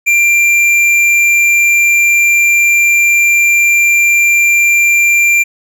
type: tone with tanh clipping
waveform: sine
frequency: 2374 Hz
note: D7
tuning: 18 cents sharp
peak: -8 dBFS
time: 0.06-5.44 s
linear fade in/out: 20 ms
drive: 11 dB
effects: none